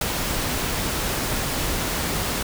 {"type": "noise with ADSR envelope", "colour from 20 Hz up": "pink", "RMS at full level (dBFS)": -21, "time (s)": [0.01, 2.43], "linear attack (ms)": 4, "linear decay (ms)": 15, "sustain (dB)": -4, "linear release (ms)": 6, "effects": []}